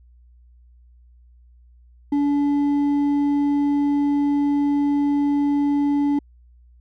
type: tone with hard clipping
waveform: sine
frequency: 286.8 Hz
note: D4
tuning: 41 cents flat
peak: -18 dBFS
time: 2.12-6.19 s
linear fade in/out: 5 ms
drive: 4 dB
effects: added 60 Hz sine -48 dBFS peak until 6.8 s